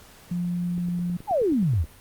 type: tone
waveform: sine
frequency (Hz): 175.6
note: F3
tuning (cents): +10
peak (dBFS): -24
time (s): 0.31-1.17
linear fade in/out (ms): 5
type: click train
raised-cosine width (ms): 3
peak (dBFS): -27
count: 11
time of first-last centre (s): 0.78-1.842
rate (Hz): 9.42
type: exponential sweep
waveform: sine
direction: down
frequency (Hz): 900 to 67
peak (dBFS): -19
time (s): 1.27-1.86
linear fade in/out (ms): 50
effects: pink hiss -50 dBFS RMS until 2 s + Opus 48 kbps